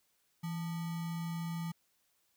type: tone with sample-and-hold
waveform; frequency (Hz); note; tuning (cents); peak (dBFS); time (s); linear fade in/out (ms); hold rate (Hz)
sine; 166.6; E3; +19; -35; 0.43-1.72; 10; 1050
effects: white hiss -75 dBFS RMS until 2.36 s